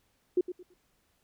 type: tone with echo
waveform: sine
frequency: 360 Hz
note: F#4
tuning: 47 cents flat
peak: -21 dBFS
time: 0.37-0.41 s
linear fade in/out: 5 ms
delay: 110 ms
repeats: 3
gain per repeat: -12 dB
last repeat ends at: 0.74 s
effects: pink hiss -72 dBFS RMS until 1.23 s

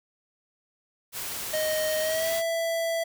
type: noise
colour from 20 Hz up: white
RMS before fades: -34 dBFS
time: 1.12-2.43 s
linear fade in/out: 50 ms
type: tone with pitch glide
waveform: square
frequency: 622.3 to 663.1 Hz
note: D#5 to E5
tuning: 0 to +10 cents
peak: -26 dBFS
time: 1.53-3.04 s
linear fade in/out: 10 ms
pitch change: +110 cents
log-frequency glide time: 2.01-2.34 s
effects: none

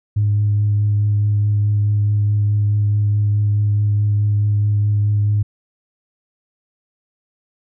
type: tone with vibrato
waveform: sine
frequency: 103.83 Hz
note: G#2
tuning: in tune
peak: -12 dBFS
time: 0.16-5.43 s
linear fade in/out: 10 ms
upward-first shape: triangle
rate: 4.7 Hz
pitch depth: 14 cents each way
effects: tanh soft clip ceiling -9 dBFS

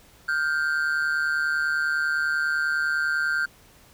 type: ring-modulated tone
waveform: triangle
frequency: 1486 Hz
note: F#6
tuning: 7 cents sharp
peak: -17 dBFS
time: 0.28-3.46 s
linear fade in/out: 10 ms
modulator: 75 Hz
effects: pink hiss -54 dBFS RMS until 3.93 s

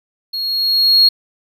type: tone with level ramp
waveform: triangle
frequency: 4297 Hz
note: C8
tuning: 45 cents sharp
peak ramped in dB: -19 to -3 dBFS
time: 0.33-1.09 s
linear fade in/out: 10 ms
effects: tanh soft clip ceiling -3 dBFS

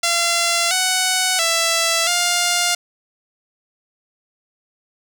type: tone with pitch steps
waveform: 5% pulse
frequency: 684 / 744 / 665 / 704 Hz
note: F5 / F#5 / E5 / F5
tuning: -36 / +9 / +15 / +14 cents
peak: -4 dBFS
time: 0.03-2.75 s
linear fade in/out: 5 ms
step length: 680 ms
effects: none

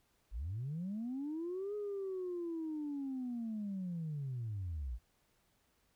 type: linear two-way sweep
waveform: sine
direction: up then down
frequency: 43.28 to 420 to 52.6 Hz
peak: -36 dBFS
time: 0.31-4.99 s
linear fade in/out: 50 ms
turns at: 1.75 s
effects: tanh soft clip ceiling -34 dBFS + pink hiss -75 dBFS RMS until 5.95 s

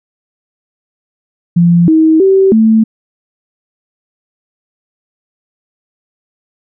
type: tone with pitch steps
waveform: sine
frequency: 171.9 / 317.9 / 385.2 / 221.3 Hz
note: F3 / D#4 / G4 / A3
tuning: -27 / +37 / -30 / +10 cents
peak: -4 dBFS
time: 1.56-2.84 s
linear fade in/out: 10 ms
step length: 320 ms
effects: none

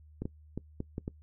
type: clicks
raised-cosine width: 3 ms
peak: -22 dBFS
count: 6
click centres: 0.22 / 0.255 / 0.576 / 0.804 / 0.981 / 1.079 s
effects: noise-tail reverb RT60 0.1 s tail -21 dB re dry + added 76 Hz sine -53 dBFS peak until 1.22 s

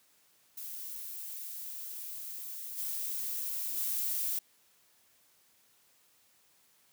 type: noise with level steps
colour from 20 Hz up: violet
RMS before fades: -42 / -36 / -33 dBFS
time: 0.57-4.39 s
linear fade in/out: 5 ms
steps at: 2.77 / 3.76 s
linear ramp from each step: 20 ms
effects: white hiss -67 dBFS RMS until 6.92 s + high-pass 80 Hz 12 dB/octave

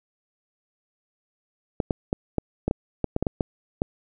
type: clicks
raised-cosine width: 2 ms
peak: -9 dBFS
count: 12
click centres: 1.802 / 1.908 / 2.129 / 2.383 / 2.68 / 2.711 / 3.043 / 3.164 / 3.226 / 3.268 / 3.408 / 3.819 s
effects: none

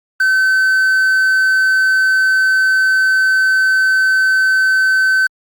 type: tone with quantisation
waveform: triangle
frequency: 1530 Hz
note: G6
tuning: 42 cents flat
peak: -8 dBFS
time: 0.2-5.27 s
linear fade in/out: 5 ms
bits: 6
effects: Opus 48 kbps

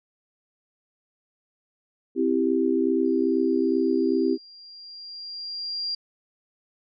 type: chord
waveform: sine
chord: C major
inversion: none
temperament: equal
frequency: 261.6 / 329.6 / 392 Hz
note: C4 / E4 / G4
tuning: 0 / 0 / 0 cents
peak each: -24 dBFS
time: 2.15-4.38 s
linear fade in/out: 50 ms
type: tone with exponential growth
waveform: sine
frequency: 4772 Hz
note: D8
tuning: 27 cents sharp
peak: -25 dBFS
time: 3.05-5.95 s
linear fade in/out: 5 ms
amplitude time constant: 630 ms
effects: none

